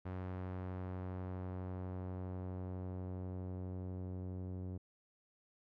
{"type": "tone with low-pass filter sweep", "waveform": "sawtooth", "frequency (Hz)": 92.2, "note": "F#2", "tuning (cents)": -6, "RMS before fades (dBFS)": -43, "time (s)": [0.05, 4.78], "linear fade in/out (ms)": 10, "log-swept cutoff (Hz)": [1600, 410], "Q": 0.77, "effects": []}